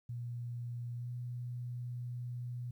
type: tone with pitch glide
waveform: sine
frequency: 120 to 122.24 Hz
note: B2 to B2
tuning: -49 to -17 cents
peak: -38 dBFS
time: 0.09-2.71 s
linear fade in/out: 5 ms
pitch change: +32 cents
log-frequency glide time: 0.96-1.09 s
effects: 12-bit